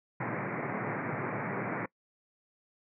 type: band-pass noise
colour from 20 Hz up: pink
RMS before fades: -35 dBFS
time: 0.2-1.86 s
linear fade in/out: 5 ms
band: 110 to 2300 Hz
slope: 96 dB/octave
effects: noise-tail reverb RT60 0.1 s tail -23 dB re dry